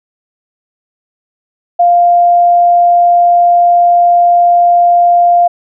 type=tone; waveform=sine; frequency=698.5 Hz; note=F5; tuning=in tune; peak=-4 dBFS; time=1.79-5.48 s; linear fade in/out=10 ms; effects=none